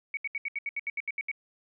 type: tone bursts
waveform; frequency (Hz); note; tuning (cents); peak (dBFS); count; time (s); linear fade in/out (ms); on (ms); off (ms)
sine; 2247; C#7; +23; -29; 12; 0.14-1.315; 2; 31; 73
effects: none